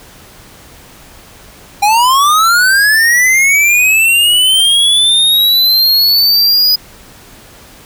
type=linear sweep; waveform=square; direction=up; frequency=798 to 4978 Hz; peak=-7 dBFS; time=1.82-6.76 s; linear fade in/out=10 ms; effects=pink hiss -38 dBFS RMS until 7.85 s